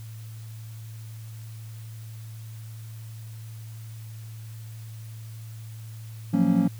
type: chord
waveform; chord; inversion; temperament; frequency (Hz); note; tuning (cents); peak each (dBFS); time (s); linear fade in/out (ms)
triangle; Gb major seventh; third; just; 173.43 / 185 / 231.2 / 277.5; F3 / Gb3 / Bb3 / Db4; -12 / 0 / -14 / +2; -22; 6.33-6.68; 10
effects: added 111 Hz sine -37 dBFS peak until 6.79 s + white hiss -53 dBFS RMS until 6.79 s